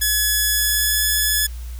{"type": "tone with pitch glide", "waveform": "5% pulse", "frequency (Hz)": [1700, 1710.8], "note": ["G#6", "A6"], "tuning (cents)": [40, -49], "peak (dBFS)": -6, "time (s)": [0.01, 1.47], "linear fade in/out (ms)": 10, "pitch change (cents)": 11, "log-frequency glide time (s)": [0.54, 1.03], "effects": ["added 60 Hz sine -28 dBFS peak until 1.79 s", "white hiss -46 dBFS RMS until 1.79 s"]}